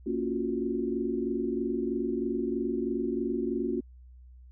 sine chord, Gb major seventh, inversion first, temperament just, 231.2 / 277.5 / 346.9 / 370 Hz, Bb3 / Db4 / F4 / Gb4, -14 / +2 / -12 / 0 cents, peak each -33 dBFS, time 0.06-3.81 s, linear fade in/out 10 ms, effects added 62 Hz sine -48 dBFS peak until 4.51 s

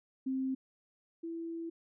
sine tone pair in turn, 263.5 / 332 Hz, C4 / E4, +12 / +12 cents, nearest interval major third, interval 400 cents, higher second, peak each -31 / -37 dBFS, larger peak first, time 0.26-0.55 / 1.23-1.7 s, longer second, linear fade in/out 10 ms, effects none

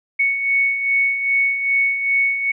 sine beating tone pair, 2217 / 2219.5 Hz, C#7 / C#7, 0 / +2 cents, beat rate 2.5 Hz, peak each -24 / -16 dBFS, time 0.19-2.52 s, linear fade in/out 10 ms, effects none

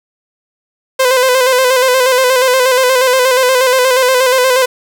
sawtooth tone with vibrato, 512 Hz, C5, 38 cents flat, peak -4 dBFS, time 0.99-4.66 s, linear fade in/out 10 ms, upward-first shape square, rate 8.4 Hz, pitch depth 44 cents each way, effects none

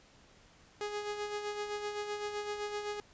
sawtooth tone with tremolo, 415.3 Hz, G#4, in tune, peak -30 dBFS, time 0.81-3 s, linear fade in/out 0 ms, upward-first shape sine, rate 7.8 Hz, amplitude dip 50%, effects pink hiss -61 dBFS RMS until 3.13 s + resampled to 16000 Hz

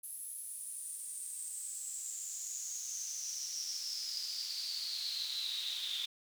brown noise with high-pass filter sweep, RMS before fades -41 dBFS, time 0.03-6.06 s, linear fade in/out 10 ms, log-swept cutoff 11000 to 3500 Hz, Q 9.8, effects none

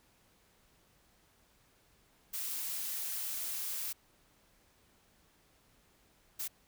blue noise bursts at uneven times, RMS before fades -38 dBFS, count 2, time 2.33-3.93 / 6.39-6.48 s, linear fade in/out 10 ms, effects pink hiss -68 dBFS RMS until 6.67 s

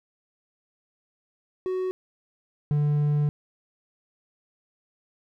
triangle tone pair in turn, 371.4 / 147.39 Hz, F#4 / D3, +7 / +7 cents, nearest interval octave + major third, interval 1600 cents, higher first, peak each -23 / -18 dBFS, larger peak second, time 1.66-1.91 / 2.71-3.29 s, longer second, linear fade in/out 0 ms, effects none

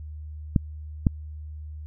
clicks, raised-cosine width 5 ms, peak -6 dBFS, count 2, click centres 0.562 / 1.068 s, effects added 76 Hz sine -35 dBFS peak until 1.86 s

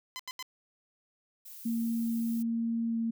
10% pulse tone bursts, 1020 Hz, C6, 44 cents flat, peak -29 dBFS, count 3, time 0.16-0.426 s, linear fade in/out 0 ms, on 34 ms, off 82 ms
violet noise, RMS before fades -47 dBFS, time 1.45-2.43 s, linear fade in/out 10 ms
sine tone with pitch glide, 230 to 228.3 Hz, A#3 to A#3, -23 to -36 cents, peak -28 dBFS, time 1.65-3.11 s, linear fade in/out 10 ms, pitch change -13 cents, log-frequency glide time 2.88-2.96 s
effects none

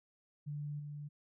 sine tone with level steps, 146.83 Hz, D3, in tune, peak -38 / -42 dBFS, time 0.46-1.09 s, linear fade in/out 20 ms, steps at 0.79 s, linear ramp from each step 10 ms, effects none

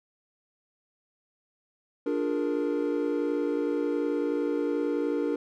triangle chord, Bb dominant seventh, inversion first, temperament equal with one note detuned, 293.7 / 352.5 / 415.3 / 466.2 Hz, D4 / F4 / Ab4 / Bb4, 0 / +16 / 0 / 0 cents, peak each -27 / -31 / -32 / -28 dBFS, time 2.06-5.36 s, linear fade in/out 5 ms, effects none

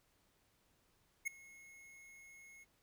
square tone with ADSR envelope, 2172 Hz, C#7, 36 cents flat, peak -34 dBFS, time 1.25-2.65 s, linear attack 23 ms, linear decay 8 ms, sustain -23 dB, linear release 25 ms, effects pink hiss -75 dBFS RMS until 2.82 s

